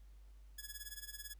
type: tone with tremolo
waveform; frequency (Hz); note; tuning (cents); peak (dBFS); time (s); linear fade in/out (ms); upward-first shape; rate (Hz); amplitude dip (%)
5% pulse; 1692; G#6; +32; -33; 0.58-1.34; 5; sine; 18; 85
effects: added 50 Hz sine -55 dBFS peak until 1.39 s + pink hiss -75 dBFS RMS until 1.39 s